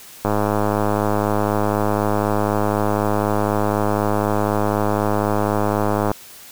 click train, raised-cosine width 1 ms, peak -5 dBFS, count 611, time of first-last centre 0.25-6.115 s, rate 104 Hz, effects white hiss -41 dBFS RMS until 6.51 s

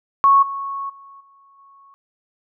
sine tone with level steps, 1104 Hz, C#6, 7 cents flat, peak -9 / -24 / -40 / -49 / -46 dBFS, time 0.24-1.94 s, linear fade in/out 0 ms, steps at 0.42 / 0.89 / 1.2 / 1.58 s, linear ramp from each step 10 ms, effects none

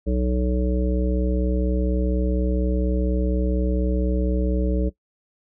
harmonic tone, 62.1 Hz, B1, 10 cents sharp, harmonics 1 / 3 / 5 / 7 / 9, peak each -21 / -26 / -28 / -29 / -31 dBFS, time 0.06-4.9 s, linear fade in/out 20 ms, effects noise-tail reverb RT60 0.1 s tail -18 dB re dry

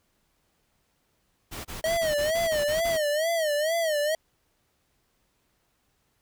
pink noise bursts, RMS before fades -37 dBFS, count 9, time 1.51-2.978 s, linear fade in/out 20 ms, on 140 ms, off 26 ms
square tone with vibrato, 628 Hz, D#5, 16 cents sharp, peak -24 dBFS, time 1.84-4.15 s, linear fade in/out 2 ms, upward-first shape sine, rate 2.2 Hz, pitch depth 130 cents each way
effects pink hiss -71 dBFS RMS until 6.21 s

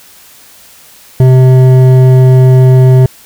sine tone with hard clipping, 129.1 Hz, C3, 23 cents flat, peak -3 dBFS, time 1.2-3.06 s, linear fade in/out 2 ms, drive 10 dB, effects white hiss -38 dBFS RMS until 3.25 s

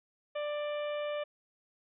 harmonic tone, 591 Hz, D5, 11 cents sharp, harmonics 1 / 2 / 3 / 4 / 5 / 6, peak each -33 / -44 / -48 / -47 / -49 / -54 dBFS, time 0.35-1.24 s, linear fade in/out 10 ms, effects none

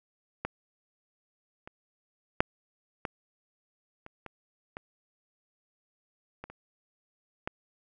clicks, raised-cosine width 0.5 ms, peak -16 / -28 / -6 / -17 / -29 / -26 / -23 / -25 / -30 / -17 dBFS, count 10, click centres 0.45 / 1.675 / 2.405 / 3.052 / 4.064 / 4.263 / 4.769 / 6.44 / 6.5 / 7.475 s, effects none

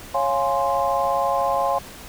sine chord, Db major seventh, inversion none, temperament equal with one note detuned, 551.8 / 698.5 / 830.6 / 1046.5 Hz, Db5 / F5 / Ab5 / C6, -8 / 0 / 0 / 0 cents, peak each -24 dBFS, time 0.14-1.79 s, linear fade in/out 10 ms, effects pink hiss -40 dBFS RMS until 2.08 s

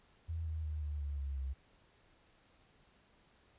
sine tone with pitch steps, 81.9 / 79.16 / 76.5 / 73.94 / 71.46 / 69.07 / 66.75 Hz, E2 / D#2 / D#2 / D2 / D2 / C#2 / C2, -11 / +30 / -29 / +12 / -47 / -6 / +35 cents, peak -36 dBFS, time 0.28-1.54 s, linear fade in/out 20 ms, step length 180 ms, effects pink hiss -68 dBFS RMS until 3.58 s + resampled to 8000 Hz

